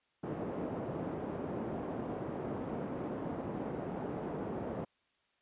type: band-pass noise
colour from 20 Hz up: pink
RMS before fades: -39 dBFS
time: 0.23-4.85 s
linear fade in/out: 10 ms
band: 180 to 630 Hz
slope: 12 dB/octave
effects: white hiss -75 dBFS RMS until 5.41 s + resampled to 8000 Hz